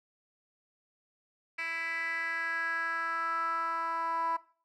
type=tone with band-pass filter sweep; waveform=10% pulse; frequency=330.5 Hz; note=E4; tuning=5 cents sharp; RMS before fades=-33 dBFS; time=1.58-4.37 s; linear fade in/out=10 ms; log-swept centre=2300 to 1000 Hz; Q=5; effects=noise-tail reverb RT60 0.4 s tail -18 dB re dry